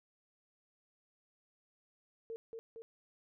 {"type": "tone with echo", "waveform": "sine", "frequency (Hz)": 453.6, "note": "A#4", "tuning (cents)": -47, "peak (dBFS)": -40, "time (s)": [2.3, 2.36], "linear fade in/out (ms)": 0, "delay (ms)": 230, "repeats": 2, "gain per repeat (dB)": -3, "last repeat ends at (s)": 2.82, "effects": []}